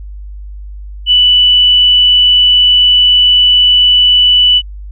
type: tone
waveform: sine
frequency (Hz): 2971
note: F#7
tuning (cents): +6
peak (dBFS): -4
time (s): 1.06-4.62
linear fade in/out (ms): 50
effects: added 50 Hz sine -24 dBFS peak until 4.91 s